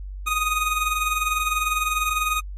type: tone with tremolo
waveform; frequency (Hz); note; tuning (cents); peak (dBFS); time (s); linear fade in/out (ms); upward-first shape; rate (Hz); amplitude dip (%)
25% pulse; 1244.5; D#6; 0; -15; 0.26-2.41; 20; sine; 20; 55
effects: added 48 Hz sine -31 dBFS peak until 2.57 s + AAC 48 kbps